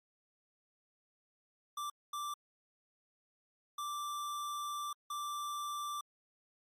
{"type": "tone bursts at uneven times", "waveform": "square", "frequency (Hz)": 1174.7, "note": "D6", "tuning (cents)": 0, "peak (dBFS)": -38, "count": 4, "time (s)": [[1.77, 1.9], [2.13, 2.34], [3.78, 4.93], [5.1, 6.01]], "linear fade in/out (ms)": 5, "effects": ["MP3 64 kbps"]}